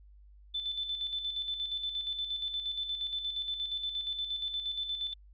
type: tone with tremolo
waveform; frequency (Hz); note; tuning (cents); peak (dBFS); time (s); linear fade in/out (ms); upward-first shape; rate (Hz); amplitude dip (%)
sine; 3520; A7; 0; -31; 0.54-5.14; 10; square; 8.5; 50
effects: added 50 Hz sine -53 dBFS peak until 5.33 s + resampled to 11025 Hz